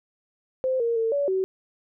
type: tone with pitch steps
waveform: sine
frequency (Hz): 519 / 465.7 / 451.4 / 569 / 378.6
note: C5 / A#4 / A4 / C#5 / F#4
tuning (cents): -14 / -2 / +44 / +45 / +40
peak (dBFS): -21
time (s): 0.64-1.44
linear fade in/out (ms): 0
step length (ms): 160
effects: none